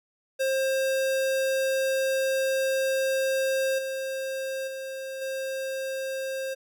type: tone with level steps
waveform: square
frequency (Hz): 532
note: C5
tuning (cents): +29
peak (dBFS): -24 / -30 / -34 / -30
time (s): 0.39-6.55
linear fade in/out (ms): 20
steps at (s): 3.78 / 4.67 / 5.21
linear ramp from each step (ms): 10
effects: none